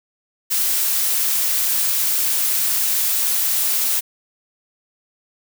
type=noise; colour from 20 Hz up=blue; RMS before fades=-19 dBFS; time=0.5-4.01 s; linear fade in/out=20 ms; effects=none